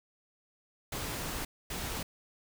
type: noise bursts at uneven times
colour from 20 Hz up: pink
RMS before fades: -37 dBFS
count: 2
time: 0.92-1.45 / 1.7-2.03 s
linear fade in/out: 5 ms
effects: none